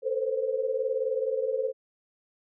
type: tone cluster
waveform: sine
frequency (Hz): 446.1 / 511 / 530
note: A4 / C5 / C5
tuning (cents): +24 / -41 / +22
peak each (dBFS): -30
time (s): 0.02-1.73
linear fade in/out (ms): 50
effects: none